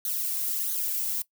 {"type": "noise with flanger", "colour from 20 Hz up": "violet", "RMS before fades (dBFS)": -29, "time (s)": [0.05, 1.22], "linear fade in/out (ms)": 2, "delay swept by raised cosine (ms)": [0.39, 2.19], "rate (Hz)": 1.5, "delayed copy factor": -0.9, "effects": ["noise-tail reverb RT60 0.1 s tail -19 dB re dry"]}